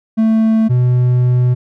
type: tone pair in turn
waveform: triangle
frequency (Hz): 221.6 / 124.37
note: A3 / B2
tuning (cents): +13 / +13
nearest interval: minor seventh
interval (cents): 1000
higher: first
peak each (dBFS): -7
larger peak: neither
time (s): 0.17-0.69 / 0.69-1.55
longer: second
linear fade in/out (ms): 20
effects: none